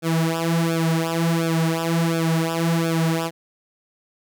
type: tone with flanger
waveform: sawtooth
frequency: 164.81 Hz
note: E3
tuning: in tune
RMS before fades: -21 dBFS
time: 0.02-3.31 s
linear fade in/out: 50 ms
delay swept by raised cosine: 1 to 5.6 ms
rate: 1.4 Hz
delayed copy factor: -1
effects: none